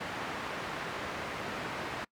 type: low-pass noise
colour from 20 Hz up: white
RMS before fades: -38 dBFS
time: 0-2.05 s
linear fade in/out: 10 ms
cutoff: 1700 Hz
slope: 12 dB/octave
effects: noise-tail reverb RT60 0.1 s tail -24 dB re dry + high-pass 80 Hz 12 dB/octave